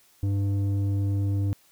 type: tone with low-pass filter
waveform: square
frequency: 99.5 Hz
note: G2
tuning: 26 cents sharp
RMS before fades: -25 dBFS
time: 0.23-1.53 s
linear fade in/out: 0 ms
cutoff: 270 Hz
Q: 1
effects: white hiss -60 dBFS RMS until 1.71 s